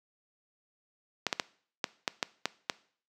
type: clicks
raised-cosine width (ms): 0.2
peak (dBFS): -10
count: 8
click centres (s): 1.267 / 1.328 / 1.398 / 1.842 / 2.078 / 2.228 / 2.456 / 2.698
effects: noise-tail reverb RT60 0.5 s tail -20 dB re dry + high-pass 200 Hz 12 dB/octave